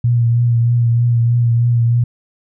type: tone with vibrato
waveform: sine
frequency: 118.5 Hz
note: A#2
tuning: 29 cents sharp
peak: -10 dBFS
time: 0.04-2.04 s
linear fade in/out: 5 ms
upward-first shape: triangle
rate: 3.2 Hz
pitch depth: 33 cents each way
effects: none